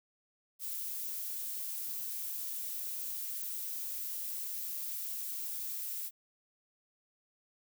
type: noise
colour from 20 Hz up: violet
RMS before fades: -39 dBFS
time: 0.59-6.11 s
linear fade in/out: 50 ms
effects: none